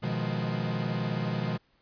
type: chord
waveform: 45% pulse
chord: F half-diminished seventh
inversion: second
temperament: equal with one note detuned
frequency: 123.47 / 155.56 / 174.61 / 210.3 Hz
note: Cb3 / Eb3 / F3 / Ab3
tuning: 0 / 0 / 0 / +22 cents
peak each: -33 / -34 / -34 / -35 dBFS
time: 0.02-1.58 s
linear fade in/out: 20 ms
effects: pink hiss -68 dBFS RMS until 1.81 s + resampled to 11025 Hz